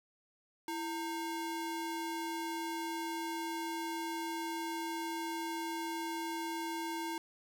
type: ring-modulated tone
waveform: square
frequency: 622.3 Hz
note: D#5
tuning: in tune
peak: -34 dBFS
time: 0.68-7.18 s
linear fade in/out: 2 ms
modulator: 291 Hz
effects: none